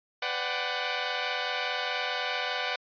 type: chord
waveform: 10% pulse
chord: G major seventh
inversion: first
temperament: equal with one note detuned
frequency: 501.6 / 587.3 / 740 / 784 Hz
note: B4 / D5 / F#5 / G5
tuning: +27 / 0 / 0 / 0 cents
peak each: -26 / -27 / -24 / -29 dBFS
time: 0.22-2.76 s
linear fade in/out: 5 ms
effects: resampled to 11025 Hz